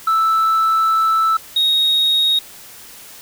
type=tone pair in turn; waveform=sine; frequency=1318 / 3754 Hz; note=E6 / A#7; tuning=-1 / +11 cents; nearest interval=octave + tritone; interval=1812 cents; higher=second; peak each=-10 dBFS; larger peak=neither; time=0.07-1.37 / 1.56-2.39 s; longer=first; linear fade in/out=5 ms; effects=tanh soft clip ceiling -11 dBFS + white hiss -39 dBFS RMS until 3.21 s